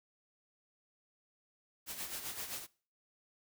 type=noise with tremolo; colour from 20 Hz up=white; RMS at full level=-40 dBFS; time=1.86-2.67 s; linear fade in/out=50 ms; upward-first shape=sine; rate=7.7 Hz; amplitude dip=60%; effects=noise-tail reverb RT60 0.4 s tail -21 dB re dry